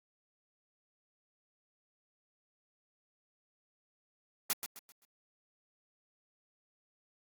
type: noise with echo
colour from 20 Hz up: white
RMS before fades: -31 dBFS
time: 4.5-4.53 s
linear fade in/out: 0 ms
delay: 130 ms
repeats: 4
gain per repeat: -9 dB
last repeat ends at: 5.05 s
effects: high-pass 150 Hz 12 dB/octave + Opus 48 kbps